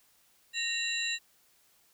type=tone cluster; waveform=sine; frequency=1852 / 2758 / 3947 / 7230 Hz; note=A#6 / F7 / B7 / A8; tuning=-12 / -22 / -2 / +46 cents; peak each=-36 / -34 / -34 / -39 dBFS; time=0.53-1.19 s; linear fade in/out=50 ms; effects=white hiss -66 dBFS RMS until 1.93 s